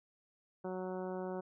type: harmonic tone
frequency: 185 Hz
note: F#3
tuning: in tune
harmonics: 1 / 2 / 3 / 4 / 5 / 6 / 7 / 8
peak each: -43 / -41 / -44 / -48 / -50 / -56 / -57 / -57 dBFS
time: 0.64-1.41 s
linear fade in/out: 10 ms
effects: none